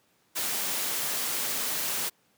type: noise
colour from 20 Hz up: white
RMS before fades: -30 dBFS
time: 0.35-2.1 s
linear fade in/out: 20 ms
effects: pink hiss -67 dBFS RMS until 2.37 s + high-pass 150 Hz 12 dB/octave